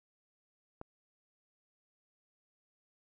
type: click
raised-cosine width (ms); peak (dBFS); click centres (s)
1; -29; 0.814
effects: none